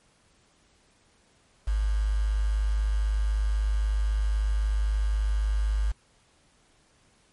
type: tone with quantisation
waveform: sine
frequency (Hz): 51.91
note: G#1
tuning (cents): 0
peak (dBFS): -22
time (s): 1.67-5.92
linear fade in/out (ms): 10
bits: 7
effects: pink hiss -63 dBFS RMS until 7.32 s + MP3 48 kbps